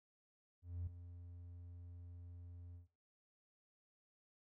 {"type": "tone with ADSR envelope", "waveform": "triangle", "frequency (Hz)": 87.31, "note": "F2", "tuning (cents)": 0, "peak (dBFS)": -36, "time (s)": [0.62, 2.88], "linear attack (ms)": 250, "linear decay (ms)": 5, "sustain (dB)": -13, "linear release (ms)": 130, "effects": ["noise-tail reverb RT60 0.4 s tail -18 dB re dry", "tanh soft clip ceiling -36 dBFS"]}